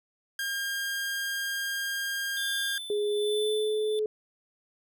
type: tone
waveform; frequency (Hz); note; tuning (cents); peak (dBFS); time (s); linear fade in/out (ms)
sawtooth; 1610; G6; +46; -26; 0.39-2.78; 2
type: tone with tremolo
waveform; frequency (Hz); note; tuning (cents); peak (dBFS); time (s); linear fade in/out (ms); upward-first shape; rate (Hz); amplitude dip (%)
square; 3520; A7; 0; -32; 2.37-3.99; 0; sine; 1.2; 65
type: tone with pitch glide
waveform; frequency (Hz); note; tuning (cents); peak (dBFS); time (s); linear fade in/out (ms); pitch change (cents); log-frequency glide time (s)
sine; 415.3 to 428.7; G#4 to A4; 0 to -45; -25; 2.9-4.06; 2; +55; 3.18-3.51
effects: none